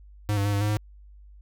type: tone with pitch steps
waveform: square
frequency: 104.3 / 99.9 / 102.6 / 100.5 / 104.8 / 105.6 Hz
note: G#2 / G2 / G#2 / G2 / G#2 / G#2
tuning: +8 / +33 / -21 / +44 / +16 / +29 cents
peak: -23 dBFS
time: 0.29-0.77 s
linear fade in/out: 0 ms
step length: 80 ms
effects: added 50 Hz sine -46 dBFS peak until 1.41 s